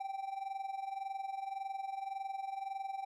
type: tone with amplitude modulation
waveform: triangle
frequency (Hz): 780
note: G5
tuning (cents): -9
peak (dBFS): -33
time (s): 0-3.05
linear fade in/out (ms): 10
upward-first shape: sine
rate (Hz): 21.8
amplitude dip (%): 75
effects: none